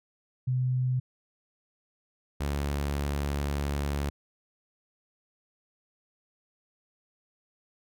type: tone pair in turn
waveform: sine / sawtooth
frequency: 127.3 / 71.44 Hz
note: C3 / D2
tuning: -47 / -47 cents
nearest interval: minor seventh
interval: 1000 cents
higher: first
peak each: -24 dBFS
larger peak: neither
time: 0.47-1 / 2.4-4.1 s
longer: second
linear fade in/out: 10 ms
effects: none